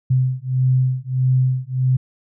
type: beating tone pair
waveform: sine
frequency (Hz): 128.2 / 129.8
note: C3 / C3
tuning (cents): -35 / -13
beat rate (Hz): 1.6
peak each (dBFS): -18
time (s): 0.1-1.97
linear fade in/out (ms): 10
effects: none